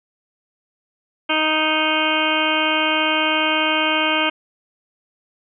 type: harmonic tone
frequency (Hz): 311.6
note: D#4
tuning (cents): +3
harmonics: 1 / 2 / 3 / 4 / 5 / 7 / 8 / 9 / 10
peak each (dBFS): -25 / -25 / -25 / -25 / -25 / -25 / -25 / -25 / -25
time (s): 1.29-4.3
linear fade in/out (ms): 10
effects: none